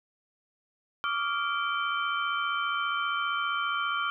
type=tone cluster; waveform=sine; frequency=1150 / 1225 / 1394 / 2330 / 3089 Hz; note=D6 / D#6 / F6 / D7 / G7; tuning=-37 / -27 / -4 / -14 / -26 cents; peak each=-32 / -36 / -30 / -39 / -36 dBFS; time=1.04-4.1 s; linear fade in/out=0 ms; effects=none